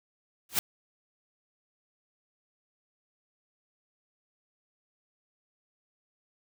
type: noise with exponential growth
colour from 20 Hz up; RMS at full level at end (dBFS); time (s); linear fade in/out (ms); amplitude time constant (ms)
white; -20; 0.49-0.59; 2; 20
effects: none